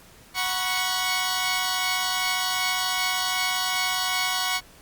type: chord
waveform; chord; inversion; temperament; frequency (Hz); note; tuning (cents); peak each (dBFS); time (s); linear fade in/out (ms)
10% pulse; F# suspended fourth; none; equal with one note detuned; 740 / 969.1 / 1108.7; F#5 / B5 / C#6; 0 / -33 / 0; -19 / -22 / -18; 0.34-4.61; 50
effects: pink hiss -51 dBFS RMS until 4.81 s + Opus 48 kbps